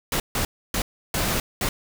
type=noise bursts at uneven times; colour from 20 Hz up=pink; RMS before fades=-24 dBFS; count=5; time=0.12-0.2 / 0.35-0.45 / 0.74-0.82 / 1.14-1.4 / 1.61-1.69 s; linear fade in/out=2 ms; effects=none